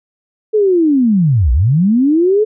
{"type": "linear two-way sweep", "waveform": "sine", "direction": "down then up", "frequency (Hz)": [440.5, 55, 440.5], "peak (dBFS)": -8, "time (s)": [0.53, 2.45], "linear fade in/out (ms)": 20, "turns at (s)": 1.52, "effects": []}